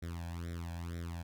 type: tone with flanger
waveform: sawtooth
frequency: 85 Hz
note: F2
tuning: 46 cents flat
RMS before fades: -41 dBFS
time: 0.02-1.23 s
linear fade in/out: 10 ms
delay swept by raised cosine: 0.53 to 1.23 ms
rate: 2.1 Hz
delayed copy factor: +0.95
effects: none